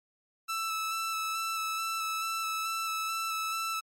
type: tone with vibrato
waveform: sawtooth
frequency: 1318.5 Hz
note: E6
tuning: in tune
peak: -27 dBFS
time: 0.48-3.81 s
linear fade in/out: 20 ms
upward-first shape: square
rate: 2.3 Hz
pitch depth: 12 cents each way
effects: MP3 64 kbps